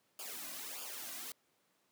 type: noise with flanger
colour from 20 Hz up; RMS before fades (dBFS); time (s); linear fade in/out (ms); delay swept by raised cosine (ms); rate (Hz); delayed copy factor
white; -45; 0.19-1.32; 2; 0.5 to 2.3; 1.6; -0.75
effects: pink hiss -75 dBFS RMS until 1.91 s + high-pass 200 Hz 12 dB/octave